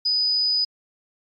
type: tone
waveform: sine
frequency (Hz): 4978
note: D#8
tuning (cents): 0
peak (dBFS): -18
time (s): 0.05-0.65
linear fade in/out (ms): 10
effects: MP3 48 kbps